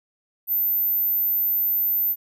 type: tone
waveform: sine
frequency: 14190 Hz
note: A9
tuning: 13 cents sharp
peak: -19 dBFS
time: 0.47-2.16 s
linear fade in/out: 50 ms
effects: none